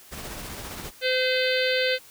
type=noise with tremolo; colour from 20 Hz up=pink; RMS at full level=-35 dBFS; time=0.11-0.91 s; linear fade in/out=20 ms; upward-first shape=triangle; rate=15 Hz; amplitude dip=40%
type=harmonic tone; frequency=513 Hz; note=C5; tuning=34 cents flat; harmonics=1 / 3 / 4 / 5 / 6 / 7 / 8 / 9; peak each=-24 / -29 / -30 / -31 / -32 / -32 / -33 / -34 dBFS; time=1.01-1.99 s; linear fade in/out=50 ms
effects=white hiss -50 dBFS RMS until 2.1 s